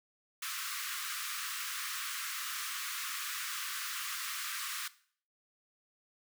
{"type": "high-pass noise", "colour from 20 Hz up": "pink", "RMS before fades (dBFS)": -39, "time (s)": [0.42, 4.88], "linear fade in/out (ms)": 5, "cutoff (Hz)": 1100, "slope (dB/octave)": 96, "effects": ["noise-tail reverb RT60 0.5 s tail -17 dB re dry"]}